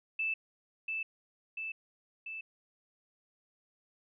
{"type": "tone with echo", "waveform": "sine", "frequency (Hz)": 2637, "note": "E7", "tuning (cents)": 0, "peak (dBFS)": -30, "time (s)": [0.19, 0.34], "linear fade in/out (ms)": 5, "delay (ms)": 690, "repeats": 3, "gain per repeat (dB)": -3, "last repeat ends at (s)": 2.41, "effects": []}